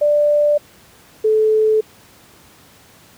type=tone pair in turn; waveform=sine; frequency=590 / 434.2 Hz; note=D5 / A4; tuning=+8 / -23 cents; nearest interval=perfect fourth; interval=531 cents; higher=first; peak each=-11 dBFS; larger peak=neither; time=0.01-0.58 / 1.24-1.81 s; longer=neither; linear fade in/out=10 ms; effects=pink hiss -47 dBFS RMS until 3.17 s + high-pass 80 Hz 12 dB/octave